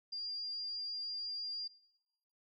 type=tone; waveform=sine; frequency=4798 Hz; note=D8; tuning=36 cents sharp; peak=-38 dBFS; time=0.12-1.68 s; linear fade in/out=10 ms; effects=noise-tail reverb RT60 0.9 s tail -20 dB re dry